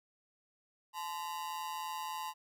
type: ring-modulated tone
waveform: 45% pulse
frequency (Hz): 948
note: A#5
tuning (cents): +29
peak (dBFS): -35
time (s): 0.93-2.34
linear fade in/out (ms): 50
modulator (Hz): 81.7
effects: none